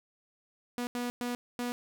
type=tone bursts at uneven times; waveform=sawtooth; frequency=243.4 Hz; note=B3; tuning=25 cents flat; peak=-28 dBFS; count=4; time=0.78-0.87 / 0.95-1.1 / 1.21-1.35 / 1.59-1.72 s; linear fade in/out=0 ms; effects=none